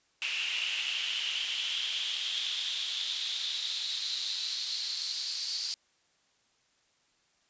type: noise with high-pass filter sweep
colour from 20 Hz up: brown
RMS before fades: -34 dBFS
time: 0.22-5.74 s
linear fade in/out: 0 ms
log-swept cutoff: 2700 to 4600 Hz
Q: 6.4
effects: white hiss -70 dBFS RMS until 7.49 s + resampled to 16000 Hz